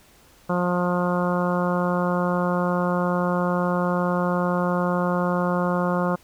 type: harmonic tone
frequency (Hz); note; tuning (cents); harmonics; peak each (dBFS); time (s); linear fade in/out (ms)
177.7; F3; +30; 1 / 2 / 3 / 4 / 5 / 6 / 7 / 8; -23 / -30 / -26 / -32 / -32 / -30 / -32 / -34; 0.49-6.16; 10
effects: pink hiss -54 dBFS RMS until 6.23 s